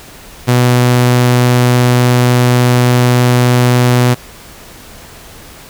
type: tone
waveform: sawtooth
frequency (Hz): 123.47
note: B2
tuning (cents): 0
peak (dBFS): -3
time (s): 0.47-4.15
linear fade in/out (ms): 20
effects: pink hiss -35 dBFS RMS until 5.69 s